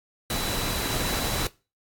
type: tone in noise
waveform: sine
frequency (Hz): 3951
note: B7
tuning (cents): 0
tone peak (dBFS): -35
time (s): 0.3-1.47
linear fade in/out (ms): 2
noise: pink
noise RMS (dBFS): -28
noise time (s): 0.3-1.47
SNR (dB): -10
effects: noise-tail reverb RT60 0.3 s tail -20 dB re dry + AAC 64 kbps